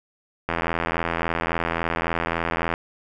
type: click train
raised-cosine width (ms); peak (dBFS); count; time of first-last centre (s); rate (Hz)
0.5; -8; 189; 0.49-2.739; 83.6
effects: none